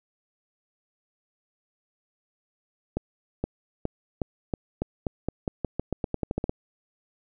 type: accelerating click train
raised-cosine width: 2 ms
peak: -13 dBFS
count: 19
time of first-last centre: 2.97-6.494 s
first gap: 470 ms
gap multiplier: 0.88
effects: none